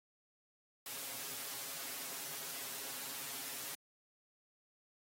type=noise with comb filter; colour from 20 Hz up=white; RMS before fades=-44 dBFS; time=0.86-3.75 s; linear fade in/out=2 ms; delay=7.3 ms; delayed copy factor=+0.95; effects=high-pass 150 Hz 12 dB/octave + AAC 48 kbps